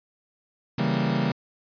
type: chord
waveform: 40% pulse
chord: C# diminished seventh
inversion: none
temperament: equal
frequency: 138.59 / 164.81 / 196 / 233.1 Hz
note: C#3 / E3 / G3 / Bb3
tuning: 0 / 0 / 0 / 0 cents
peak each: -27 dBFS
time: 0.78-1.32 s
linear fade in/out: 5 ms
effects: resampled to 11025 Hz